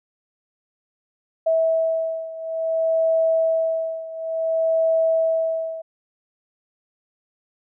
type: beating tone pair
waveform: sine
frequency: 650 / 650.57 Hz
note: E5 / E5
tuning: -24 / -23 cents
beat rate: 0.57 Hz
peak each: -20 / -23 dBFS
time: 1.46-5.82 s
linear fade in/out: 10 ms
effects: none